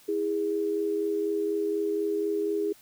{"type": "tone pair together", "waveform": "sine", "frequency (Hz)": [325.9, 410], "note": ["E4", "G#4"], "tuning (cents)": [-20, -22], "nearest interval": "major third", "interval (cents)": 398, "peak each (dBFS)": [-31, -26], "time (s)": [0.08, 2.73], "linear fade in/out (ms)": 10, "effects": ["white hiss -56 dBFS RMS until 2.81 s"]}